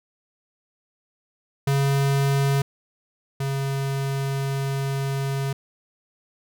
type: tone pair in turn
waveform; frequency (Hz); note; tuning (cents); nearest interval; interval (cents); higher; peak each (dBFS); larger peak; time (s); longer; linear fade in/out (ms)
square; 138.59 / 137.08; C#3 / C#3; 0 / -19; unison; 19; first; -19 / -24; first; 1.67-2.62 / 3.4-5.53; second; 5
effects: none